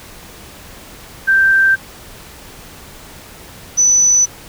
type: tone pair in turn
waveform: sine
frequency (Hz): 1568 / 5984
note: G6 / F#8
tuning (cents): 0 / +19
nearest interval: octave + major seventh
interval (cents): 2319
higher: second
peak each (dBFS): -8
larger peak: neither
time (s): 1.27-1.76 / 3.77-4.26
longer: neither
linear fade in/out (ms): 20
effects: pink hiss -37 dBFS RMS until 4.48 s